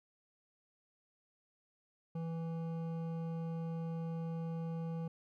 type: tone with hard clipping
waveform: sine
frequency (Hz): 164.81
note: E3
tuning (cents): 0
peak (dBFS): -39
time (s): 2.15-5.08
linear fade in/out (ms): 5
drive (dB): 11
effects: none